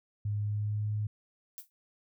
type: tone with pitch glide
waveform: sine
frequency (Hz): 103.83 to 105.71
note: G#2 to G#2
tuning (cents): 0 to +31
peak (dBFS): -29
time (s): 0.25-1.07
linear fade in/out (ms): 5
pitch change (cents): +31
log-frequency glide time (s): 0.36-0.89
type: noise with exponential decay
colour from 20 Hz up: violet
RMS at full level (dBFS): -39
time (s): 1.58-1.7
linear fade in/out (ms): 0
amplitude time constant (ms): 24
effects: none